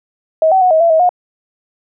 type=tone with pitch steps; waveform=sine; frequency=637 / 760 / 733 / 636 / 674 / 639 / 719 Hz; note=D#5 / F#5 / F#5 / D#5 / E5 / D#5 / F#5; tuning=+41 / +46 / -16 / +38 / +38 / +46 / -50 cents; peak=-7 dBFS; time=0.42-1.092 s; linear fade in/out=2 ms; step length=96 ms; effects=none